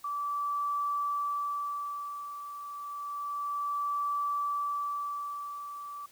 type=tone with tremolo; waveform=sine; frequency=1158 Hz; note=D6; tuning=25 cents flat; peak=-28 dBFS; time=0.04-6.06 s; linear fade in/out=5 ms; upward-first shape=sine; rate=0.3 Hz; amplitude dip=70%; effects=white hiss -59 dBFS RMS until 6.11 s